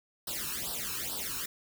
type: noise with flanger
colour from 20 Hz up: white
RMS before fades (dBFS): -36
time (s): 0.27-1.46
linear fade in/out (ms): 5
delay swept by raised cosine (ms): 0.22 to 0.76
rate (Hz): 2.3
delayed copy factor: +1
effects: none